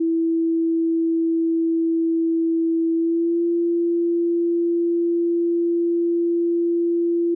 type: tone with pitch glide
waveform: sine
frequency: 329.2 to 341 Hz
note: E4 to F4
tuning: -2 to -41 cents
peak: -17 dBFS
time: 0-7.35 s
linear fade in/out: 10 ms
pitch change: +61 cents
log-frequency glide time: 2.94-3.43 s
effects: none